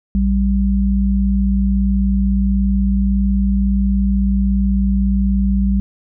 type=tone pair together; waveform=sine; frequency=58.17 / 196 Hz; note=A#1 / G3; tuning=-3 / 0 cents; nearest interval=octave + major sixth; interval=2103 cents; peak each=-15 dBFS; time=0.15-5.8 s; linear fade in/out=0 ms; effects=none